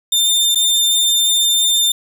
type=tone with dropouts; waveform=sawtooth; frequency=3603 Hz; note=A7; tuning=40 cents sharp; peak=-9 dBFS; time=0.12-1.92 s; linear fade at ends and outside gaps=5 ms; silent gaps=0.548-0.556 s; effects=8-bit